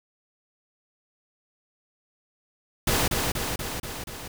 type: noise with echo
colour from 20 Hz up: pink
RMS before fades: -23 dBFS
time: 2.87-3.08 s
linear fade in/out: 5 ms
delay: 240 ms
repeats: 5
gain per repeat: -3 dB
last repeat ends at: 4.28 s
effects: none